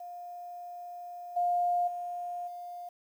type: tone with level steps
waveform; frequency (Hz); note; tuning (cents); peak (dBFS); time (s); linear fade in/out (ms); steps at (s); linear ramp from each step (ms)
sine; 706; F5; +19; -40 / -25 / -34 / -39; 0-2.89; 5; 1.36 / 1.87 / 2.47; 10
effects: 10-bit